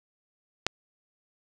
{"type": "click", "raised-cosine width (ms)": 0.2, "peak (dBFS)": -6, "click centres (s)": 0.666, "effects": []}